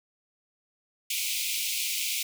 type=high-pass noise; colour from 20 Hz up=pink; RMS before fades=-30 dBFS; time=1.1-2.23 s; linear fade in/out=5 ms; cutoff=2200 Hz; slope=96 dB/octave; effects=none